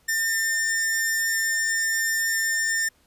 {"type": "tone pair together", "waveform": "sawtooth", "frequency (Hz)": [1801, 3602], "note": ["A6", "A7"], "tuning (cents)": [40, 40], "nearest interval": "octave", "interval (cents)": 1200, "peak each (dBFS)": [-18, -26], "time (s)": [0.08, 2.89], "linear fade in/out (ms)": 10, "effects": ["pink hiss -62 dBFS RMS until 3.06 s", "resampled to 32000 Hz"]}